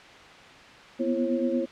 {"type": "tone cluster", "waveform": "sine", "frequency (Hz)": [243.1, 251.8, 338, 540], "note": ["B3", "B3", "E4", "C#5"], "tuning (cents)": [-27, 34, 43, -45], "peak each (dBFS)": -29, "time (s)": [0.99, 1.66], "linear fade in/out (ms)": 20, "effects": ["white hiss -47 dBFS RMS until 1.71 s", "low-pass 3000 Hz 12 dB/octave"]}